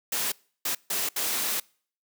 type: noise bursts at uneven times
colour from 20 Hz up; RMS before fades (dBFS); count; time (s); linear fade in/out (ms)
white; -28; 4; 0.12-0.32 / 0.65-0.75 / 0.9-1.09 / 1.16-1.6; 5
effects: noise-tail reverb RT60 0.5 s tail -26 dB re dry + high-pass 200 Hz 12 dB/octave